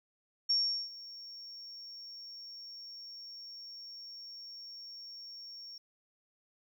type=tone with ADSR envelope; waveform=sine; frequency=5510 Hz; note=F8; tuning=24 cents flat; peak=-25 dBFS; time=0.49-5.78 s; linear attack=13 ms; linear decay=390 ms; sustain=-20 dB; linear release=4 ms; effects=11-bit